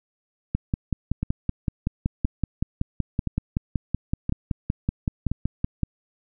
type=two click trains; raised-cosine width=5 ms; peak=-10 / -12 dBFS; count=29 / 5; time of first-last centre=0.55-5.833 / 1.23-5.316 s; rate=5.3 / 0.979 Hz; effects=none